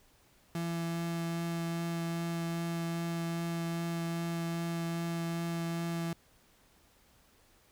35% pulse tone with vibrato, 168 Hz, E3, 33 cents sharp, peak -31 dBFS, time 0.55-6.13 s, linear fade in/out 2 ms, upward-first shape triangle, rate 2.5 Hz, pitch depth 9 cents each way, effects pink hiss -65 dBFS RMS until 7.71 s

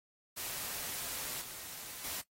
white noise with level steps, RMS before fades -40 / -46 / -40 dBFS, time 0.36-2.22 s, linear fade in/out 20 ms, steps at 1.41 / 2.04 s, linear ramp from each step 5 ms, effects noise-tail reverb RT60 0.1 s tail -17 dB re dry + AAC 48 kbps

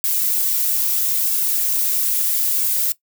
violet noise with flanger, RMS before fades -19 dBFS, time 0.04-2.92 s, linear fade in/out 0 ms, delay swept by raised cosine 1.8 to 4.4 ms, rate 0.77 Hz, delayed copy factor +0.95, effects noise-tail reverb RT60 0.1 s tail -18 dB re dry

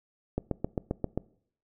click train, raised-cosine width 2 ms, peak -15 dBFS, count 7, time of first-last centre 0.38-1.176 s, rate 7.54 Hz, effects noise-tail reverb RT60 0.6 s tail -22 dB re dry

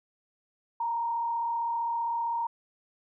sine tone with frequency modulation, 932.3 Hz, A#5, in tune, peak -27 dBFS, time 0.8-2.47 s, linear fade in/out 5 ms, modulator 35.4 Hz, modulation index 0.47, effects none

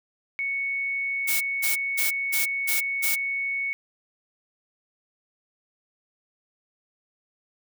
sine tone, 2217 Hz, C#7, in tune, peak -25 dBFS, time 0.39-3.73 s, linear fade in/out 0 ms
blue noise bursts, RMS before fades -25 dBFS, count 6, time 1.27-3.16 s, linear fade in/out 20 ms, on 140 ms, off 210 ms
effects none

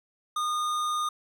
sine tone with tanh clipping, 1223 Hz, D#6, 30 cents flat, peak -28 dBFS, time 0.36-1.09 s, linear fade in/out 5 ms, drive 17 dB, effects none

